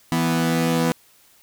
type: tone pair together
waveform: sawtooth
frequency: 164.79 / 246.9 Hz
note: E3 / B3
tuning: 0 / 0 cents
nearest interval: perfect fifth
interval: 700 cents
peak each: -17 dBFS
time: 0.12-0.92 s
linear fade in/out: 0 ms
effects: white hiss -55 dBFS RMS until 1.42 s